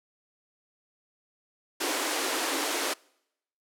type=high-pass noise; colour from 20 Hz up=pink; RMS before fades=-29 dBFS; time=1.8-2.94 s; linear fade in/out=10 ms; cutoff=270 Hz; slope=96 dB/octave; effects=noise-tail reverb RT60 0.8 s tail -26 dB re dry + low-pass 12000 Hz 12 dB/octave